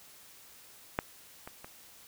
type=clicks; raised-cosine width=0.5 ms; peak=-13 / -27 / -29 dBFS; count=3; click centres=0.989 / 1.475 / 1.645 s; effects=white hiss -55 dBFS RMS until 2.07 s